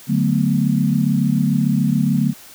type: chord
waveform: sine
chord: B minor seventh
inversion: first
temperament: equal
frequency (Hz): 146.83 / 185 / 220 / 246.9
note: D3 / F#3 / A3 / B3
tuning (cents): 0 / 0 / 0 / 0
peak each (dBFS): -19 / -20 / -19 / -21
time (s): 0.07-2.34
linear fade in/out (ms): 50
effects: white hiss -42 dBFS RMS until 2.54 s